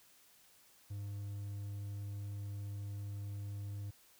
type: tone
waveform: triangle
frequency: 101.2 Hz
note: G#2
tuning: 44 cents flat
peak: -38 dBFS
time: 0.9-3.91 s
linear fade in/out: 10 ms
effects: white hiss -65 dBFS RMS until 4.19 s